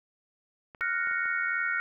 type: clicks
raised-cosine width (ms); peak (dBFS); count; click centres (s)
0.5; -32; 5; 0.748 / 0.808 / 1.072 / 1.113 / 1.257
type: chord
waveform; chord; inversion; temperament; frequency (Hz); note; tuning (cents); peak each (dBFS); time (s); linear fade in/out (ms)
sine; Gb major seventh; third; equal; 1396.9 / 1480 / 1864.7 / 2217; F6 / Gb6 / Bb6 / Db7; 0 / 0 / 0 / 0; -31 / -32 / -32 / -34; 0.81-1.8; 0
effects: none